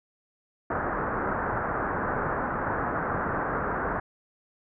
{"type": "low-pass noise", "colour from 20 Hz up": "white", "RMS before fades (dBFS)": -29, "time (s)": [0.7, 4], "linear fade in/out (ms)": 5, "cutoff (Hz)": 1600, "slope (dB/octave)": 48, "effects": []}